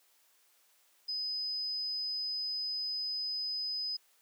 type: tone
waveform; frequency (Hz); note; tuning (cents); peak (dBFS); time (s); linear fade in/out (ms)
sine; 5020; D#8; +15; -33; 1.08-3.97; 10
effects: white hiss -68 dBFS RMS until 4.21 s + high-pass 400 Hz 12 dB/octave